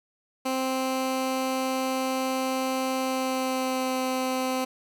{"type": "tone with pitch glide", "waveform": "15% pulse", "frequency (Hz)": [261.6, 258.7], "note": ["C4", "C4"], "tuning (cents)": [0, -19], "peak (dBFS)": -19, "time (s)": [0.45, 4.65], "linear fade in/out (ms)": 10, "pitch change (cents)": -19, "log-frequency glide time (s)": [2.99, 3.98], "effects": []}